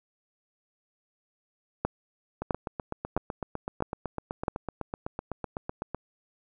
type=two click trains; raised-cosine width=1 ms; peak=-11 / -18 dBFS; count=5 / 29; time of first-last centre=1.85-4.482 / 2.42-5.946 s; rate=1.52 / 7.94 Hz; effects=none